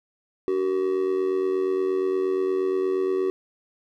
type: tone with amplitude modulation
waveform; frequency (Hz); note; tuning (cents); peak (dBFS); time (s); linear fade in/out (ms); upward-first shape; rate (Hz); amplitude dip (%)
triangle; 378; F#4; +37; -16; 0.48-3.3; 0; sine; 88.5; 70
effects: none